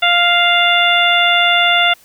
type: harmonic tone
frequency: 698.5 Hz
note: F5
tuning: in tune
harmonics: 1 / 2 / 3 / 4 / 5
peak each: -16 / -16 / -16 / -16 / -16 dBFS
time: 0.02-1.94 s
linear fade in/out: 10 ms
effects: white hiss -48 dBFS RMS until 2.04 s